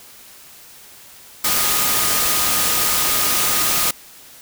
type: tone in noise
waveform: sine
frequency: 1237 Hz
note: D#6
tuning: 10 cents flat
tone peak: -28 dBFS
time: 1.44-3.91 s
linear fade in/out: 5 ms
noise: white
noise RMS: -18 dBFS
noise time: 1.44-3.91 s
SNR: -13 dB
effects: white hiss -43 dBFS RMS until 4.41 s